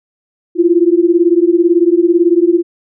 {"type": "beating tone pair", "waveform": "sine", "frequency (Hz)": [335.3, 353.3], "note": ["E4", "F4"], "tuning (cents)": [30, 20], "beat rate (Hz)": 18, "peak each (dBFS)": -10, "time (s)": [0.55, 2.63], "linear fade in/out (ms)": 50, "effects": []}